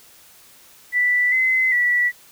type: tone with pitch steps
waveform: sine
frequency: 1973 / 2045 / 1952 Hz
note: B6 / C7 / B6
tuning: -2 / -40 / -21 cents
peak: -15 dBFS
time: 0.92-2.12 s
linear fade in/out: 50 ms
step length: 400 ms
effects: white hiss -49 dBFS RMS until 2.31 s